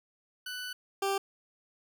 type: tone pair in turn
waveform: 20% pulse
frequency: 1492 / 392.6 Hz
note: F#6 / G4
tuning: +14 / +3 cents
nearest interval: octave + major seventh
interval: 2311 cents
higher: first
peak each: -32 / -23 dBFS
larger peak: second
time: 0.46-0.73 / 1.02-1.18 s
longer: first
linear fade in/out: 5 ms
effects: none